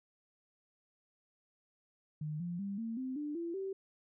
sine tone with pitch steps, 152.4 / 174.05 / 198.78 / 227 / 259.3 / 296.1 / 338.2 / 386.2 Hz, D#3 / F3 / G3 / A#3 / C4 / D4 / E4 / G4, -36 / -6 / +24 / -46 / -15 / +14 / +44 / -26 cents, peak -36 dBFS, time 2.21-3.73 s, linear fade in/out 5 ms, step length 190 ms, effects none

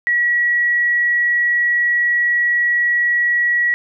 sine tone, 1924 Hz, B6, 46 cents flat, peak -13 dBFS, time 0.07-3.74 s, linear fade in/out 0 ms, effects none

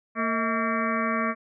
harmonic tone with a mistuned harmonic, 228.1 Hz, A#3, 37 cents flat, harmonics 1 / 2 / 3 / 5 / 6 / 7 / 8 / 9 / 10, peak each -28 / -36 / -32 / -28 / -34 / -37 / -34 / -37 / -36 dBFS, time 0.15-1.35 s, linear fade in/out 50 ms, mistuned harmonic 3, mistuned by -110 cents, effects none

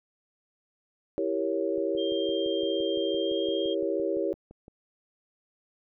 sine chord, E diminished seventh, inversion none, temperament equal, 329.6 / 392 / 466.2 / 554.4 Hz, E4 / G4 / Bb4 / Db5, 0 / 0 / 0 / 0 cents, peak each -31 / -30 / -33 / -31 dBFS, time 1.18-4.33 s, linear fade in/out 0 ms
click train, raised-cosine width 2 ms, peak -34 dBFS, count 18, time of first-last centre 1.78-4.681 s, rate 5.86 Hz
sine tone with pitch glide, 3192 to 3218 Hz, G7 to G7, +31 to +45 cents, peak -35 dBFS, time 1.97-3.75 s, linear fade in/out 20 ms, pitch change +14 cents, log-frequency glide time 3.23-3.32 s
effects none

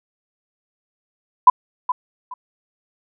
sine tone with echo, 1000 Hz, B5, 21 cents sharp, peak -3 dBFS, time 1.47-1.5 s, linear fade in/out 5 ms, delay 420 ms, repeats 2, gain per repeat -13 dB, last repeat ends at 2.34 s, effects none

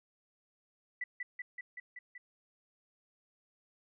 sine tone with echo, 1975.5 Hz, B6, in tune, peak -34 dBFS, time 1.01-1.04 s, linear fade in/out 5 ms, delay 190 ms, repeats 6, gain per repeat -2 dB, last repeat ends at 2.18 s, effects none

